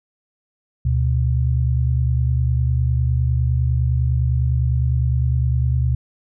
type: tone pair together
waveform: sine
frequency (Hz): 73.61 / 123.47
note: D2 / B2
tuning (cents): +5 / 0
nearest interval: major sixth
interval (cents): 895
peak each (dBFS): -18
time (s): 0.85-5.95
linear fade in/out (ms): 5
effects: none